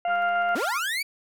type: harmonic tone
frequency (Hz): 698.5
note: F5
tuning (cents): 0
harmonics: 1 / 2 / 3 / 4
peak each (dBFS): -23 / -37 / -40 / -41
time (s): 0.05-0.55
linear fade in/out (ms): 2
type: click train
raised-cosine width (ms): 0.5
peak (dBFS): -30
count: 97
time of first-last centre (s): 0.08-0.555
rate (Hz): 202
type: tone with tremolo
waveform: sine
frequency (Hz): 1396.9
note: F6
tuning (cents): 0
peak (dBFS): -26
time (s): 0.09-0.79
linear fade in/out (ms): 20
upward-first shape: square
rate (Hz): 7.5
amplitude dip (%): 40
type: linear sweep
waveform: 30% pulse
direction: up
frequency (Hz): 192.5 to 2349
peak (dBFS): -23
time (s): 0.55-1.03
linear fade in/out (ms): 10
effects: none